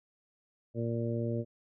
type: harmonic tone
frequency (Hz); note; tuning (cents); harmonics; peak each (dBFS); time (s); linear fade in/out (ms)
116.54; A#2; 0; 1 / 2 / 3 / 4 / 5; -33 / -36 / -38 / -39 / -40; 0.74-1.45; 50
effects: none